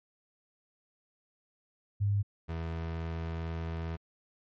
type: tone pair in turn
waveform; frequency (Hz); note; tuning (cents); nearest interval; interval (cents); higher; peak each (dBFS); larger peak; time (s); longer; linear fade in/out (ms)
sine / 30% pulse; 101.3 / 82.24; G#2 / E2; -43 / -4; major third; 361; first; -25 / -31; first; 2-2.23 / 2.48-3.97; second; 20
effects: low-pass 3000 Hz 12 dB/octave + MP3 48 kbps